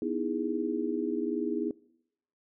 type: chord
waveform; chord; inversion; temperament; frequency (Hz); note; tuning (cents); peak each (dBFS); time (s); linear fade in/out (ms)
sine; E major seventh; second; just; 247.2 / 309 / 329.6 / 412; B3 / D#4 / E4 / G#4; +2 / -12 / 0 / -14; -34; 0.02-1.71; 2
effects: noise-tail reverb RT60 0.8 s tail -23 dB re dry